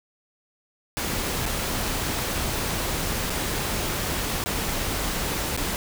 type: noise with dropouts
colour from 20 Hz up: pink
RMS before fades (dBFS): -27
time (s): 0.97-5.76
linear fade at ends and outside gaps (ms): 0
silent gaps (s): 1.456-1.462 / 3.297-3.303 / 4.439-4.46 / 5.565-5.575
effects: none